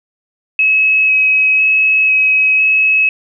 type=tone with vibrato; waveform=sine; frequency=2561 Hz; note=D#7; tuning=49 cents sharp; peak=-8 dBFS; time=0.59-3.09 s; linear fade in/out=2 ms; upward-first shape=square; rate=1 Hz; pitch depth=8 cents each way; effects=none